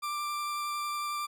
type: tone with vibrato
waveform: 40% pulse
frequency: 1181 Hz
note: D6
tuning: 9 cents sharp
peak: -31 dBFS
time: 0.02-1.27 s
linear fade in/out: 20 ms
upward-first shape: sine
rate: 11 Hz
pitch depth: 8 cents each way
effects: none